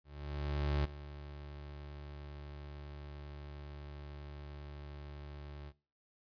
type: tone with ADSR envelope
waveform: 30% pulse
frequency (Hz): 72.6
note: D2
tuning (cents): -19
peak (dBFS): -27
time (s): 0.04-5.73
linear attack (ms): 810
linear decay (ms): 6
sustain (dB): -16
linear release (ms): 53
effects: noise-tail reverb RT60 0.4 s tail -21 dB re dry + resampled to 11025 Hz